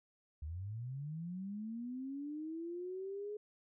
sine linear sweep, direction up, 71.4 to 422.9 Hz, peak -40 dBFS, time 0.42-3.37 s, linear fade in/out 5 ms, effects none

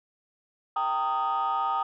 sine chord, Eb major, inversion first, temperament equal with one note detuned, 784 / 919 / 1244.5 Hz, G5 / Bb5 / Eb6, 0 / -25 / 0 cents, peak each -28 / -28 / -26 dBFS, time 0.76-1.83 s, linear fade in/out 5 ms, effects tanh soft clip ceiling -20 dBFS

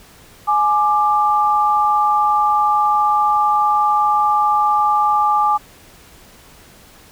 sine tone pair together, 840 / 1184.8 Hz, G#5 / D6, +19 / +15 cents, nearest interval tritone, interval 596 cents, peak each -15 dBFS, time 0.47-5.58 s, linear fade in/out 20 ms, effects pink hiss -45 dBFS RMS until 7.11 s

